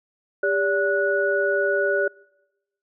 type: tone cluster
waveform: sine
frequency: 400 / 576 / 1467 Hz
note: G4 / D5 / F#6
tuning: +35 / -34 / -15 cents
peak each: -23 dBFS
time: 0.43-2.08 s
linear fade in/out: 5 ms
effects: noise-tail reverb RT60 1.0 s tail -26 dB re dry